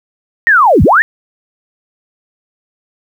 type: linear two-way sweep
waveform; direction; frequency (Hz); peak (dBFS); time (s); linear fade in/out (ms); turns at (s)
sine; down then up; 1900 to 52.5 to 1900; -4; 0.47-1.02; 0; 0.83
effects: 7-bit